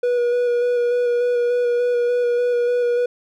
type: tone with vibrato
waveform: triangle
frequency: 484.8 Hz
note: B4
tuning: 32 cents flat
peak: -14 dBFS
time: 0.03-3.06 s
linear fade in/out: 5 ms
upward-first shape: square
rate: 3.4 Hz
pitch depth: 14 cents each way
effects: none